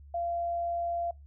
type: tone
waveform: sine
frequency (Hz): 687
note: F5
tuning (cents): -29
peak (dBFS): -29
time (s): 0.14-1.11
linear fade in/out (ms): 5
effects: noise-tail reverb RT60 0.2 s tail -23 dB re dry + added 71 Hz sine -48 dBFS peak until 1.26 s